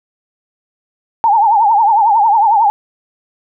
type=tone with vibrato; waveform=sine; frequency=862 Hz; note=A5; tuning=36 cents flat; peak=-7 dBFS; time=1.24-2.7 s; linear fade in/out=0 ms; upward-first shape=triangle; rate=11 Hz; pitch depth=160 cents each way; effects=none